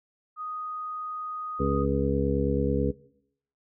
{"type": "tone", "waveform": "sine", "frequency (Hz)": 1244.5, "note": "D#6", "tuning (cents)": 0, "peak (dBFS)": -32, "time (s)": [0.36, 1.86], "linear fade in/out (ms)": 50}
{"type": "harmonic tone", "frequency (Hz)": 69.3, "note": "C#2", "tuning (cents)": 0, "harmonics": [1, 2, 3, 4, 6, 7], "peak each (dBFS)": [-30, -30, -30, -30, -30, -30], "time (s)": [1.59, 2.92], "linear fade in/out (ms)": 20}
{"effects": ["noise-tail reverb RT60 0.7 s tail -20 dB re dry"]}